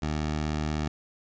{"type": "tone", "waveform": "15% pulse", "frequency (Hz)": 76.3, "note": "D#2", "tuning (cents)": -33, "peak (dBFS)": -21, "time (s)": [0.02, 0.88], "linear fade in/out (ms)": 5, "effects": ["resampled to 16000 Hz"]}